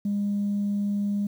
sine tone, 203.2 Hz, G#3, 38 cents flat, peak -22 dBFS, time 0.05-1.27 s, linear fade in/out 5 ms, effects tanh soft clip ceiling -20 dBFS + 9-bit

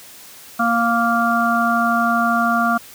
harmonic tone, 233.1 Hz, A#3, in tune, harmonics 1 / 3 / 5 / 6, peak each -20 / -20 / -20 / -20 dBFS, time 0.59-2.78 s, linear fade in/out 10 ms, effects white hiss -41 dBFS RMS until 2.94 s + high-pass 60 Hz 12 dB/octave

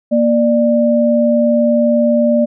sine tone pair together, 235.3 / 593 Hz, A#3 / D5, +16 / +17 cents, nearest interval octave + major third, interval 1601 cents, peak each -12 dBFS, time 0.11-2.46 s, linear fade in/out 20 ms, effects none

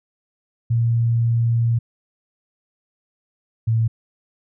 sine tone pair in turn, 116.54 / 113.09 Hz, A#2 / A2, 0 / +48 cents, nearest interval minor second, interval 52 cents, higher first, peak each -15 dBFS, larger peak neither, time 0.7-1.79 / 3.67-3.88 s, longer first, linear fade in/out 10 ms, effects none

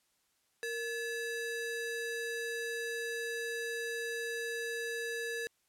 square ring-modulated tone, 1090 Hz, C#6, 29 cents flat, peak -33 dBFS, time 0.63-5.47 s, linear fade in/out 0 ms, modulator 626 Hz, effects white hiss -75 dBFS RMS until 5.68 s + low-pass 12000 Hz 12 dB/octave

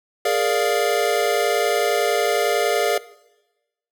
square chord, Bb dominant seventh, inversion third, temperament equal, 415.3 / 466.2 / 587.3 / 698.5 Hz, Ab4 / Bb4 / D5 / F5, 0 / 0 / 0 / 0 cents, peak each -24 dBFS, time 0.25-2.98 s, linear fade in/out 5 ms, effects noise-tail reverb RT60 1.0 s tail -19 dB re dry

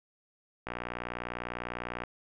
click train, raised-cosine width 0.5 ms, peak -20 dBFS, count 83, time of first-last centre 0.67-2.037 s, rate 60 Hz, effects none

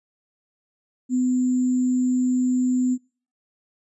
sine tone with sample-and-hold, 252.1 Hz, B3, 36 cents sharp, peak -18 dBFS, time 1.09-2.98 s, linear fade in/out 50 ms, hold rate 7350 Hz, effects noise-tail reverb RT60 0.4 s tail -23 dB re dry + resampled to 24000 Hz

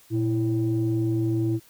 sine tone pair together, 117 / 330 Hz, A#2 / E4, +7 / +2 cents, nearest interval octave + tritone, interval 1795 cents, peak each -23 dBFS, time 0.1-1.6 s, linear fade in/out 50 ms, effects tanh soft clip ceiling -15 dBFS + white hiss -55 dBFS RMS until 1.69 s

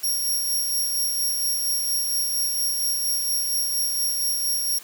10% pulse tone with tremolo, 5588 Hz, F8, in tune, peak -15 dBFS, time 0.03-4.79 s, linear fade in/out 10 ms, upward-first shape sine, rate 4.3 Hz, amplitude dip 30%, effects white hiss -44 dBFS RMS until 4.83 s + high-pass 200 Hz 12 dB/octave

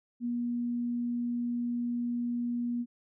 sine tone, 240 Hz, B3, 49 cents flat, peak -29 dBFS, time 0.2-2.86 s, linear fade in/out 50 ms, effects none

